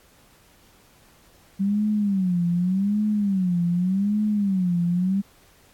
sine tone with vibrato, 191.4 Hz, G3, 41 cents flat, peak -19 dBFS, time 1.59-5.22 s, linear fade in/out 20 ms, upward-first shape sine, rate 0.85 Hz, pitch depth 180 cents each way, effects pink hiss -56 dBFS RMS until 5.73 s + AAC 64 kbps

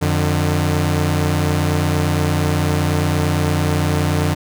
sawtooth tone pair together, 89.19 / 150 Hz, F2 / D3, +37 / +37 cents, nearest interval major sixth, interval 900 cents, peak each -14 dBFS, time 0.01-4.35 s, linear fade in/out 20 ms, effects none

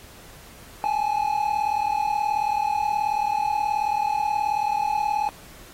triangle tone pair together, 821.4 / 860 Hz, G#5 / A5, -19 / -40 cents, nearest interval minor second, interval 79 cents, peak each -22 dBFS, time 0.84-5.29 s, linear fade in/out 0 ms, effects pink hiss -47 dBFS RMS until 5.73 s + AAC 48 kbps

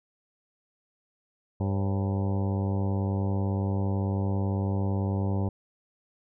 harmonic tone with a mistuned harmonic, 98 Hz, G2, in tune, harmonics 1 / 2 / 3 / 4 / 5 / 6 / 7 / 8 / 9 / 10, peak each -26 / -31 / -37 / -38 / -42 / -41 / -46 / -44 / -44 / -49 dBFS, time 1.6-5.49 s, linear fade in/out 5 ms, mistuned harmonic 6, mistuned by -83 cents, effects none

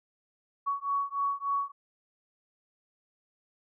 sine beating tone pair, 1119 / 1122.4 Hz, C#6 / C#6, +16 / +21 cents, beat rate 3.4 Hz, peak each -31 dBFS, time 0.66-1.72 s, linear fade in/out 20 ms, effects none

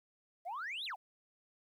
sine exponential two-way sweep, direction up then down, 646 to 4155 to 651 Hz, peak -37 dBFS, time 0.45-0.96 s, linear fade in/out 20 ms, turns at 0.85 s, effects tanh soft clip ceiling -36 dBFS + 12-bit

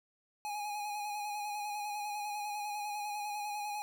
square tone with vibrato, 830.6 Hz, G#5, in tune, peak -37 dBFS, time 0.45-3.82 s, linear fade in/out 0 ms, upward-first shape square, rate 10 Hz, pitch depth 24 cents each way, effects none

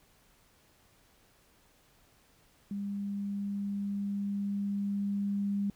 sine tone with level ramp, 200.9 Hz, G3, 43 cents sharp, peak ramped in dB -33 to -28 dBFS, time 2.71-5.7 s, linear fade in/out 2 ms, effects pink hiss -65 dBFS RMS until 5.75 s

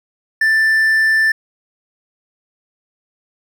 triangle tone, 1770 Hz, A6, 10 cents sharp, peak -9 dBFS, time 0.41-1.32 s, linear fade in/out 5 ms, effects none

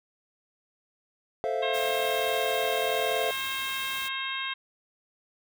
triangle chord, F major seventh, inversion first, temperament equal with one note detuned, 440 / 523.3 / 657.4 / 698.5 Hz, A4 / C5 / E5 / F5, 0 / 0 / -5 / 0 cents, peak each -30 dBFS, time 1.44-3.31 s, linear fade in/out 0 ms
harmonic tone, 534 Hz, C5, 35 cents sharp, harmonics 2 / 3 / 4 / 5 / 6 / 7, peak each -37 / -37 / -37 / -37 / -37 / -37 dBFS, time 1.62-4.54 s, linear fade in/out 10 ms
white noise, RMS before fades -40 dBFS, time 1.73-4.09 s, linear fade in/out 20 ms
effects none

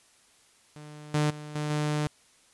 sawtooth tone with level steps, 150 Hz, D3, 37 cents sharp, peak -39 / -19 / -35 / -25 / -22 dBFS, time 0.76-2.07 s, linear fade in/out 0 ms, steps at 1.14 / 1.3 / 1.55 / 1.7 s, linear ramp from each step 5 ms, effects white hiss -61 dBFS RMS until 2.53 s + resampled to 24000 Hz

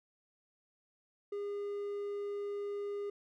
triangle tone, 406.9 Hz, G#4, 35 cents flat, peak -34 dBFS, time 1.32-3.1 s, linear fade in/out 5 ms, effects none

